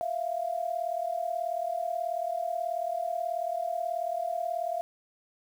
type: tone pair together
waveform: sine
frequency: 661.6 / 700 Hz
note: E5 / F5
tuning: +6 / +4 cents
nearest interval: minor second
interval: 98 cents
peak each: -32 / -31 dBFS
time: 0.01-4.81 s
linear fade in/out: 0 ms
effects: 9-bit